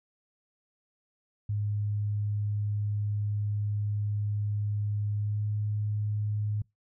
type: tone with pitch glide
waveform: sine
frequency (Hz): 103.83 to 105.04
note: G#2 to G#2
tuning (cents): 0 to +20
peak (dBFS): -27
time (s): 1.49-6.62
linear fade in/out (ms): 5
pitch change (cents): +20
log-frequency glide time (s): 5.16-5.44
effects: noise-tail reverb RT60 0.2 s tail -25 dB re dry